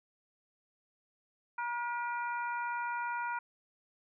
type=harmonic tone with a mistuned harmonic; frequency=477.5 Hz; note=A#4; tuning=42 cents sharp; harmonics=2 / 3 / 4 / 5; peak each=-35 / -38 / -50 / -46 dBFS; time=1.58-3.39 s; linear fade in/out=5 ms; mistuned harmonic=4; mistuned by=+32 cents; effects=none